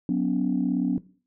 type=chord; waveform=sine; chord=F# suspended fourth; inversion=none; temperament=equal with one note detuned; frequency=185 / 246.9 / 283.7 Hz; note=F#3 / B3 / C#4; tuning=0 / 0 / +40 cents; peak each=-25 dBFS; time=0.09-0.98 s; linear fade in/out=2 ms; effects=noise-tail reverb RT60 0.4 s tail -18 dB re dry + tanh soft clip ceiling -14 dBFS